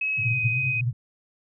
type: tone with pitch glide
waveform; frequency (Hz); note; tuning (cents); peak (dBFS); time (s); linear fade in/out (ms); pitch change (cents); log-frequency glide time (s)
sine; 2563 to 2510; E7 to D#7; -49 to +15; -23; 0.01-0.81; 5; -36; 0.19-0.36
type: band-pass noise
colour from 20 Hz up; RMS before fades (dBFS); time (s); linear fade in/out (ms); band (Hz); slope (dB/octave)
pink; -28; 0.17-0.93; 5; 110 to 130; 96
effects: none